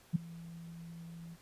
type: tone with ADSR envelope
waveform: sine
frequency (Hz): 167.6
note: E3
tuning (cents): +29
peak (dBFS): -23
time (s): 0.13-1.37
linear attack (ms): 25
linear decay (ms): 9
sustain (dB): -22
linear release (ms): 41
effects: pink hiss -62 dBFS RMS until 1.41 s + resampled to 32000 Hz